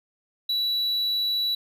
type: tone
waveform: triangle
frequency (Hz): 3933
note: B7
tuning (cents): -8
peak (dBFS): -21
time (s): 0.49-1.55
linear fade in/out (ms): 5
effects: none